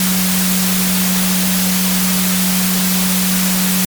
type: tone in noise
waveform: sine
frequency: 185 Hz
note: F#3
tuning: in tune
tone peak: -15 dBFS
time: 0-3.85 s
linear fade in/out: 2 ms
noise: white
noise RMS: -17 dBFS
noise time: 0-3.85 s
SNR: -1 dB
effects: MP3 96 kbps